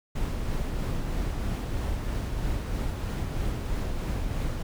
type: noise with tremolo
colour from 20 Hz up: brown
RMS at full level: -28 dBFS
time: 0.15-4.63 s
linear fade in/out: 10 ms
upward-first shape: triangle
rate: 3.1 Hz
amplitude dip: 30%
effects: none